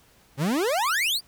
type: exponential sweep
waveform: 40% pulse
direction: up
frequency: 127.1 to 4978 Hz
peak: -21 dBFS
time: 0.37-1.21 s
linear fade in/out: 50 ms
effects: pink hiss -58 dBFS RMS until 1.27 s